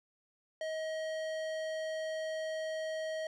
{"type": "tone with tanh clipping", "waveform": "sine", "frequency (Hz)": 633, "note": "D#5", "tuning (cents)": 30, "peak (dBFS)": -37, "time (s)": [0.61, 3.27], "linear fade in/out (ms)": 2, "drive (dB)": 17, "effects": []}